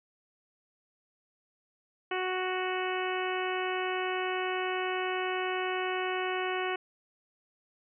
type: harmonic tone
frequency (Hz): 370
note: F#4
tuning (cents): 0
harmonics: 1 / 2 / 3 / 4 / 5 / 6 / 7 / 8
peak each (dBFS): -33 / -36 / -38 / -39 / -40 / -41 / -41 / -42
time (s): 2.11-6.76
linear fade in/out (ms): 5
effects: none